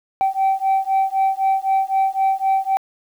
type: beating tone pair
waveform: sine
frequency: 771 / 774.9 Hz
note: G5 / G5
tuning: -29 / -20 cents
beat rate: 3.9 Hz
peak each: -17 dBFS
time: 0.21-2.77 s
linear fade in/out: 0 ms
effects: tanh soft clip ceiling -12 dBFS + 8-bit